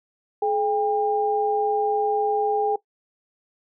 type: tone pair together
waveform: sine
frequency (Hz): 425.7 / 802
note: G#4 / G5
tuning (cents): +43 / +39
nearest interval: major seventh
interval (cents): 1096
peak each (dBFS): -22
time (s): 0.42-2.76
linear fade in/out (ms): 5
effects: noise-tail reverb RT60 0.1 s tail -19 dB re dry